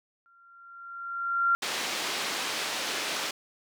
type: tone with exponential growth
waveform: sine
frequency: 1380 Hz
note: F6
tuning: 21 cents flat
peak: -19 dBFS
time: 0.26-1.55 s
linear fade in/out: 0 ms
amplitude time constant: 280 ms
type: band-pass noise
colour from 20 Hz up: white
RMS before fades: -32 dBFS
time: 1.62-3.31 s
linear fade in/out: 5 ms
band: 280 to 4500 Hz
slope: 12 dB/octave
effects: none